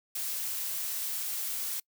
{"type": "noise", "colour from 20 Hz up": "blue", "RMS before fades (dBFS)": -34, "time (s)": [0.15, 1.8], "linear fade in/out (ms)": 5, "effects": ["noise-tail reverb RT60 0.1 s tail -26 dB re dry"]}